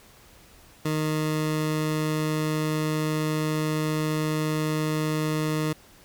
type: tone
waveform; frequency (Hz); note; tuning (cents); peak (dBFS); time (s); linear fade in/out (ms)
20% pulse; 154.8; D#3; -9; -19; 0.85-5.73; 5
effects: pink hiss -53 dBFS RMS until 6.04 s